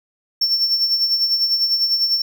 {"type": "tone with tremolo", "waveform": "triangle", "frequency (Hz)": 5420, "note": "E8", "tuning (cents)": 47, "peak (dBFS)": -12, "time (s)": [0.41, 2.22], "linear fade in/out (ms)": 5, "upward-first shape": "sine", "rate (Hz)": 10, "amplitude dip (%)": 55, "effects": []}